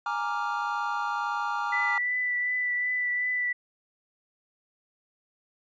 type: chord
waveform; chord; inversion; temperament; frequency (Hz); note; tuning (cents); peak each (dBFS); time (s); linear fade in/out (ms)
triangle; Bb dominant seventh; third; equal; 830.6 / 932.3 / 1174.7 / 1396.9; Ab5 / Bb5 / D6 / F6; 0 / 0 / 0 / 0; -31; 0.06-1.98; 2
type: tone with vibrato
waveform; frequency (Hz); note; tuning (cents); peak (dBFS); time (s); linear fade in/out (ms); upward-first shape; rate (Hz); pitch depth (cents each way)
sine; 1981; B6; +5; -25; 1.72-3.53; 10; triangle; 2.7; 18
effects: resampled to 16000 Hz